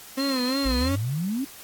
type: tone with vibrato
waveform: 35% pulse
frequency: 262.3 Hz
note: C4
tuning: 4 cents sharp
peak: -22 dBFS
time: 0.17-0.96 s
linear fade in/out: 10 ms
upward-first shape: sine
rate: 2.9 Hz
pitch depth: 100 cents each way
type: tone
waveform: sine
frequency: 4186 Hz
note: C8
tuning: in tune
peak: -29 dBFS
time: 0.19-0.89 s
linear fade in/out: 10 ms
type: exponential sweep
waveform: sine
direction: up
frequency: 49.79 to 287.2 Hz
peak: -24 dBFS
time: 0.65-1.45 s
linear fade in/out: 10 ms
effects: white hiss -44 dBFS RMS until 1.63 s + AAC 64 kbps